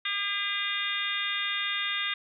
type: harmonic tone with a mistuned harmonic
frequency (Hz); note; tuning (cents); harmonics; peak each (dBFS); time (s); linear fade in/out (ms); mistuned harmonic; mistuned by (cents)
403.6; G#4; -49; 3 / 4 / 5 / 6 / 7 / 8 / 9; -38 / -36 / -33 / -37 / -37 / -38 / -33; 0.05-2.14; 5; 8; +31
effects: none